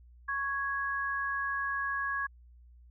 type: tone pair together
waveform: sine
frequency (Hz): 1108.7 / 1661.2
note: C#6 / G#6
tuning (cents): 0 / 0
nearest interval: perfect fifth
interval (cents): 700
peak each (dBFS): -34 / -32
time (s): 0.28-2.27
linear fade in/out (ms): 10
effects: added 60 Hz sine -53 dBFS peak until 2.9 s